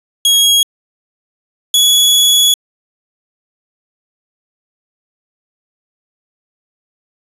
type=tone pair in turn; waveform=sawtooth; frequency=3301 / 3382 Hz; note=G#7 / G#7; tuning=-11 / +31 cents; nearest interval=unison; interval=42 cents; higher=second; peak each=-4 dBFS; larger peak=neither; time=0.25-0.63 / 1.74-2.54 s; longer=second; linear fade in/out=2 ms; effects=resampled to 32000 Hz